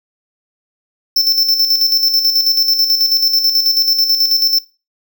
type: tone with tremolo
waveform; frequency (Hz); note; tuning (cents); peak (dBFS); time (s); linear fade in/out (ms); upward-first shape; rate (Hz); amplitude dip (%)
square; 5330; E8; +18; -9; 1.16-4.59; 5; square; 9.2; 55
effects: noise-tail reverb RT60 0.3 s tail -21 dB re dry